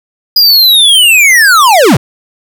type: linear sweep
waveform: square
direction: down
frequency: 4944 to 92.5 Hz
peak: -3 dBFS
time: 0.36-1.97 s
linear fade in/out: 5 ms
effects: none